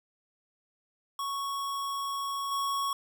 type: tone with level steps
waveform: square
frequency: 1108.7 Hz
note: C#6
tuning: in tune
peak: -32 / -29 dBFS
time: 1.19-2.93 s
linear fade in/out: 2 ms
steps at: 2.51 s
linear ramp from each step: 10 ms
effects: none